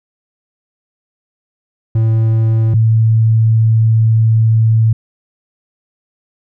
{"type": "tone pair in turn", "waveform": ["triangle", "sine"], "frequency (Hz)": [111.8, 111.8], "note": ["A2", "A2"], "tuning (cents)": [28, 28], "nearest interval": "unison", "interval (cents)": 0, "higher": "neither", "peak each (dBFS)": -7, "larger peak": "neither", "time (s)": [[1.95, 2.74], [2.74, 4.93]], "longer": "second", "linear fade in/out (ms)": 5, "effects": []}